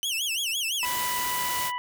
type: tone with vibrato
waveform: sawtooth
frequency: 2960 Hz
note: F#7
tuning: in tune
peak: -23 dBFS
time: 0.03-0.85 s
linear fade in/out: 0 ms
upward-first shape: sine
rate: 5.9 Hz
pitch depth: 220 cents each way
type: noise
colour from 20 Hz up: white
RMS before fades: -31 dBFS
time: 0.82-1.72 s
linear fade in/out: 50 ms
type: harmonic tone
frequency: 987.8 Hz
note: B5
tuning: in tune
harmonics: 1 / 2 / 3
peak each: -29 / -35 / -39 dBFS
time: 0.83-1.78 s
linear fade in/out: 0 ms
effects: none